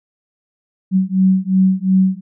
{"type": "beating tone pair", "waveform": "sine", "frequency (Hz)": [187.3, 190.1], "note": ["F#3", "F#3"], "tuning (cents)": [21, 47], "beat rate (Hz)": 2.8, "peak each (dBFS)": -14, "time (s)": [0.91, 2.21], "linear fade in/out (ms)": 50, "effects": []}